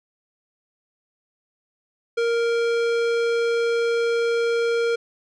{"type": "tone with tanh clipping", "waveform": "sine", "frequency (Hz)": 466.2, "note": "A#4", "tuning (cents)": 0, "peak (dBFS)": -21, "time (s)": [2.17, 4.96], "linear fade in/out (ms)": 10, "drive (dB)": 18, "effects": []}